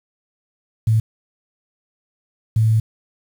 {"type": "tone bursts at uneven times", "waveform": "sine", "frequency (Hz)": 110.7, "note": "A2", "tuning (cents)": 11, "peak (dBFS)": -12, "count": 2, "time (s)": [[0.87, 1], [2.56, 2.8]], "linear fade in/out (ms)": 5, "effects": ["7-bit"]}